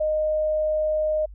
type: tone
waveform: sine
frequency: 617 Hz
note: D#5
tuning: 15 cents flat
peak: -20 dBFS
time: 0-1.26 s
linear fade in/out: 10 ms
effects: added 50 Hz sine -39 dBFS peak until 1.34 s